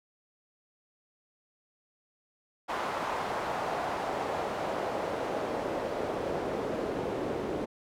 pink noise with band-pass filter sweep, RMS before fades -33 dBFS, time 2.68-7.66 s, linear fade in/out 20 ms, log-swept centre 910 to 390 Hz, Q 1.5, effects none

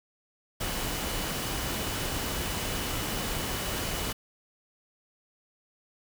sine tone in noise, 2960 Hz, F#7, in tune, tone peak -43 dBFS, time 0.6-4.13 s, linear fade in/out 10 ms, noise pink, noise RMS -32 dBFS, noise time 0.6-4.13 s, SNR -14 dB, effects none

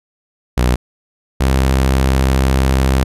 sawtooth tone pair in turn, 61.74 / 66.04 Hz, B1 / C2, 0 / +17 cents, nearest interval minor second, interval 117 cents, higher second, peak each -7 dBFS, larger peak neither, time 0.57-0.76 / 1.4-3.04 s, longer second, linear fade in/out 10 ms, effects resampled to 32000 Hz

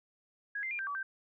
sine tone with pitch steps, 1655 / 2086 / 2403 / 1571 / 1145 / 1563 Hz, G#6 / C7 / D7 / G6 / D6 / G6, -6 / -6 / +39 / +3 / -44 / -6 cents, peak -34 dBFS, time 0.55-1.03 s, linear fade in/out 5 ms, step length 80 ms, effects none

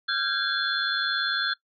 sine tone cluster, 1378 / 1536 / 1636 / 3449 / 4198 Hz, F6 / G6 / G#6 / A7 / C8, -24 / -36 / -26 / -35 / +5 cents, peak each -30 dBFS, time 0.08-1.54 s, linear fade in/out 10 ms, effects noise-tail reverb RT60 0.1 s tail -20 dB re dry

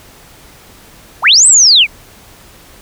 sine linear two-way sweep, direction up then down, 525 to 8300 to 2132 Hz, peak -3 dBFS, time 1.22-1.87 s, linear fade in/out 50 ms, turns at 1.47 s, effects pink hiss -40 dBFS RMS until 2.81 s

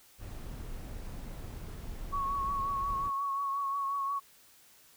brown noise, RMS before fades -41 dBFS, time 0.18-3.12 s, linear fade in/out 50 ms
sine tone with vibrato, 1110 Hz, C#6, 2 cents sharp, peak -30 dBFS, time 2.12-4.2 s, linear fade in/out 20 ms, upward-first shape triangle, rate 5.6 Hz, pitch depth 36 cents each way
effects white hiss -60 dBFS RMS until 4.96 s

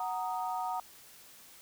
sine chord, D# minor, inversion first, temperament equal, 740 / 932.3 / 1244.5 Hz, F#5 / A#5 / D#6, 0 / 0 / 0 cents, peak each -35 / -36 / -40 dBFS, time 0-0.8 s, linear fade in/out 2 ms, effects white hiss -55 dBFS RMS until 1.61 s

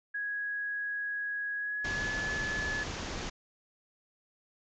sine tone with pitch glide, 1661.2 to 1716.8 Hz, G#6 to A6, 0 to -43 cents, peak -32 dBFS, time 0.14-2.84 s, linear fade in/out 10 ms, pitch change +57 cents, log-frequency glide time 1.56-2.13 s
pink low-pass noise, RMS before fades -38 dBFS, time 1.84-3.3 s, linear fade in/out 10 ms, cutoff 7100 Hz, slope 96 dB/octave
effects none

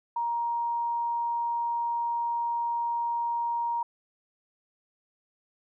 sine tone, 940 Hz, A#5, 14 cents sharp, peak -26 dBFS, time 0.16-3.83 s, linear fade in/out 5 ms, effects none

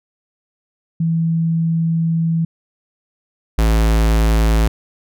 sine / square tone pair in turn, 164.4 / 54.86 Hz, E3 / A1, -4 / -4 cents, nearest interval octave + perfect fifth, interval 1900 cents, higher first, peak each -14 / -12 dBFS, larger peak second, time 1-2.45 / 3.58-4.68 s, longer first, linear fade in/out 5 ms, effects none

